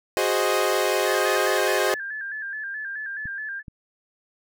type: chord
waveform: sawtooth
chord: Ab dominant seventh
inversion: third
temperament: equal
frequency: 370 / 415.3 / 523.3 / 622.3 Hz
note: Gb4 / Ab4 / C5 / Eb5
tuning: 0 / 0 / 0 / 0 cents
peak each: -22 dBFS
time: 0.17-1.94 s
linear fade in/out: 0 ms
type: tone with vibrato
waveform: sine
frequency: 1661.2 Hz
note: G#6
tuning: in tune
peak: -29 dBFS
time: 1.04-3.63 s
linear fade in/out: 50 ms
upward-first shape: square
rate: 4.7 Hz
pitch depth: 69 cents each way
type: clicks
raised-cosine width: 5 ms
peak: -26 dBFS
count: 2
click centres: 3.256 / 3.682 s
effects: none